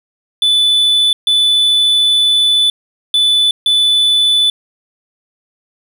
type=tone bursts at uneven times; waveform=triangle; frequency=3487 Hz; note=A7; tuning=16 cents flat; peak=-7 dBFS; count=4; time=0.42-1.13 / 1.27-2.7 / 3.14-3.51 / 3.66-4.5 s; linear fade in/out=2 ms; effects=none